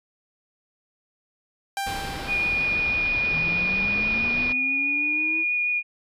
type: tone with exponential decay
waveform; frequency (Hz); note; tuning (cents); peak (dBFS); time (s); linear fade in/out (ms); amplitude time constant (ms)
sawtooth; 790; G5; +13; -21; 1.77-3.38; 1; 350
type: low-pass noise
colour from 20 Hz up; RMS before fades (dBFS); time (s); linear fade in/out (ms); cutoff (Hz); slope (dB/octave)
pink; -34; 1.86-4.53; 10; 5300; 96
type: tone with vibrato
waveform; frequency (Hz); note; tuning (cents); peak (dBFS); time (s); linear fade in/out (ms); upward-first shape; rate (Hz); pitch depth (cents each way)
sine; 2446; D#7; -30; -21; 2.27-5.83; 50; sine; 6.2; 10
type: linear sweep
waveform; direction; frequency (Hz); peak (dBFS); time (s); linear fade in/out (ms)
triangle; up; 153.1 to 329.6; -31; 3.3-5.45; 50
effects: resampled to 32000 Hz

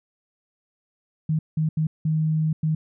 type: tone bursts at uneven times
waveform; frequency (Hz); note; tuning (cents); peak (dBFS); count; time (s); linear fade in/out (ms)
sine; 156.8; D#3; +14; -19; 5; 1.29-1.39 / 1.57-1.69 / 1.77-1.87 / 2.05-2.53 / 2.63-2.75; 5
effects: none

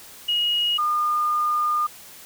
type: tone pair in turn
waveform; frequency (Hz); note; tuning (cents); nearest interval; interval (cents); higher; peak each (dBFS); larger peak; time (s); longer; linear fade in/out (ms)
sine; 2887 / 1213.8; F#7 / D#6; -43 / -43; octave + minor third; 1500; first; -19 / -19; neither; 0.28-0.78 / 0.78-1.87; second; 10
effects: white hiss -44 dBFS RMS until 2.25 s

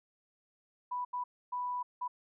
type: tone bursts at uneven times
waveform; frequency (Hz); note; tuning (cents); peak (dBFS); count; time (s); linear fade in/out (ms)
sine; 987.8; B5; 0; -33; 4; 0.91-1.05 / 1.13-1.24 / 1.52-1.83 / 2.01-2.08; 10
effects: none

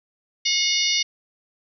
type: harmonic tone with a mistuned harmonic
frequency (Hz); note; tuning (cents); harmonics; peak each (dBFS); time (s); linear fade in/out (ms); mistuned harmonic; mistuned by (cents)
722; F#5; -43; 3 / 4 / 5 / 6 / 7 / 8; -26 / -26 / -26 / -26 / -26 / -26; 0.45-1.03; 10; 6; +54
effects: none

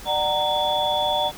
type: tone cluster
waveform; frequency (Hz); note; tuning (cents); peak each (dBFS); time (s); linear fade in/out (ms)
sine; 598 / 752 / 926 / 3437; D5 / F#5 / A#5 / A7; +31 / +28 / -12 / -41; -25; 0.05-1.32; 50
effects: pink hiss -40 dBFS RMS until 1.37 s

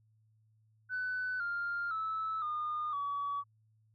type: tone with pitch steps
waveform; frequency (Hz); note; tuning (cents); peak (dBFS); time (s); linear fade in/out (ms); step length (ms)
sine; 1500 / 1399.5 / 1305.8 / 1218.4 / 1136.8; F#6 / F6 / E6 / D#6 / C#6; +23 / +3 / -17 / -37 / +43; -32; 0.89-3.44; 50; 510
effects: tanh soft clip ceiling -29 dBFS + added 109 Hz sine -66 dBFS peak until 3.94 s

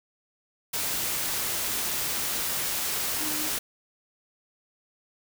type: tone in noise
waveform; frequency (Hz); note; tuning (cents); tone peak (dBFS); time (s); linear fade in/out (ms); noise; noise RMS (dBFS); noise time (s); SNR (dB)
sine; 305.6; D#4; -31; -36; 3.2-3.49; 10; white; -29; 0.73-3.59; -10
effects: none

